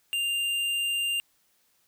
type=tone with hard clipping; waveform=sine; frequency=2794 Hz; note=F7; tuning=in tune; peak=-27 dBFS; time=0.13-1.2 s; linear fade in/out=0 ms; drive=10 dB; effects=white hiss -68 dBFS RMS until 1.87 s